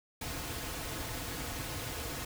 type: noise with comb filter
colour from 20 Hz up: pink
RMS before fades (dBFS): -39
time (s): 0.21-2.25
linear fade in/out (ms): 5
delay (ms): 5.1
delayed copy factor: -0.5
effects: none